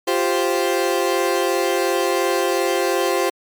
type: chord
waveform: 30% pulse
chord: F suspended second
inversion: none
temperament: equal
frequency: 349.2 / 392 / 523.3 Hz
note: F4 / G4 / C5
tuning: 0 / 0 / 0 cents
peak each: -19 dBFS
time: 0.07-3.3 s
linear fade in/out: 10 ms
effects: MP3 96 kbps